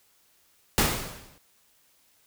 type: noise with exponential decay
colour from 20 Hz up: pink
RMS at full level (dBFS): -19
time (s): 0.78-1.38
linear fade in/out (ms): 0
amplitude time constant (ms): 130
effects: white hiss -64 dBFS RMS until 2.26 s